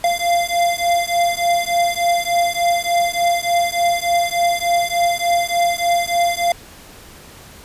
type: beating tone pair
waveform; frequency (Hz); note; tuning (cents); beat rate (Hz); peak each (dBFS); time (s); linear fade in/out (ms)
square; 691 / 694.4; F5 / F5; -19 / -10; 3.4; -19; 0.04-6.52; 2
effects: pink hiss -41 dBFS RMS until 7.64 s + resampled to 32000 Hz